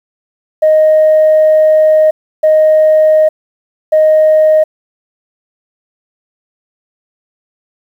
sine tone bursts at uneven times, 622.3 Hz, D#5, in tune, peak -3 dBFS, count 3, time 0.62-2.11 / 2.43-3.29 / 3.92-4.64 s, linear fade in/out 10 ms, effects tanh soft clip ceiling -1 dBFS + 7-bit

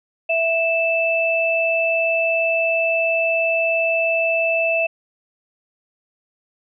sine tone pair together, 659.3 / 2637 Hz, E5 / E7, 0 / 0 cents, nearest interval 2 octaves, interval 2400 cents, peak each -19 dBFS, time 0.29-4.87 s, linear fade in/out 10 ms, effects none

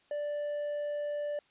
triangle tone, 587 Hz, D5, 1 cent flat, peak -30 dBFS, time 0.11-1.39 s, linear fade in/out 2 ms, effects white hiss -67 dBFS RMS until 1.5 s + resampled to 8000 Hz

